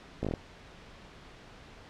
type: slowing click train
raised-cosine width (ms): 2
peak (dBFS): -18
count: 6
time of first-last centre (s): 0.23-0.338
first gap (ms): 17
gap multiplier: 1.12
effects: pink hiss -51 dBFS RMS until 1.89 s + low-pass 4000 Hz 12 dB/octave